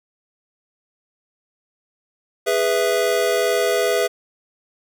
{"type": "chord", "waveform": "square", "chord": "E major", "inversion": "first", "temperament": "just", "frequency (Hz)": [412, 494.4, 659.3], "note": ["G#4", "B4", "E5"], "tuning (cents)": [-14, 2, 0], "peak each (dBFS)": -22, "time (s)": [2.46, 4.08], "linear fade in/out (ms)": 20, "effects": []}